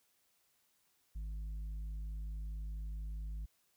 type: tone with tanh clipping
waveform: sine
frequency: 52.3 Hz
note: G#1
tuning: 13 cents sharp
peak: -40 dBFS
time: 1.15-3.46 s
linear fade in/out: 10 ms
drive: 5 dB
effects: white hiss -75 dBFS RMS until 3.76 s